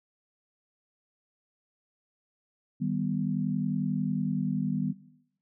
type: chord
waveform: sine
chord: Eb augmented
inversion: none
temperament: equal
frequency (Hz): 155.56 / 196 / 246.9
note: Eb3 / G3 / B3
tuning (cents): 0 / 0 / 0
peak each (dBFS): -31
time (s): 2.8-4.93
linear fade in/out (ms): 20
effects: noise-tail reverb RT60 0.8 s tail -17 dB re dry